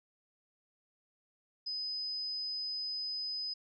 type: tone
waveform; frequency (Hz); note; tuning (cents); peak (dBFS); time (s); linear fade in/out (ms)
sine; 5020; D#8; +15; -35; 1.66-3.54; 10
effects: none